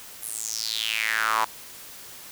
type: tone with high-pass filter sweep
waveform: sawtooth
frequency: 110.9 Hz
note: A2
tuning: 14 cents sharp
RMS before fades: -27 dBFS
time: 0.22-1.45 s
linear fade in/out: 10 ms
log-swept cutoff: 11000 to 930 Hz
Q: 5.1
effects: white hiss -43 dBFS RMS until 2.31 s